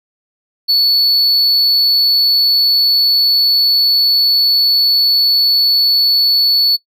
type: tone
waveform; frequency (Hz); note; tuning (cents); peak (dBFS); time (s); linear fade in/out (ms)
triangle; 4435; C#8; 0; -7; 0.68-6.77; 20
effects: noise-tail reverb RT60 0.1 s tail -21 dB re dry